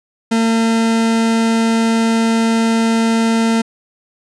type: tone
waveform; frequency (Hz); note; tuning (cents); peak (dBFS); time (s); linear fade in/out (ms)
40% pulse; 226.8; A#3; -47; -11; 0.31-3.62; 10
effects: resampled to 22050 Hz